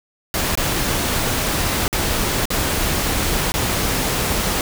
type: noise with dropouts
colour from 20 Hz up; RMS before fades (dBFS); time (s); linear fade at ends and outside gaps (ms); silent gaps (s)
pink; -20; 0.34-4.61; 1; 0.553-0.574 / 1.88-1.928 / 2.455-2.504 / 3.52-3.54
effects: none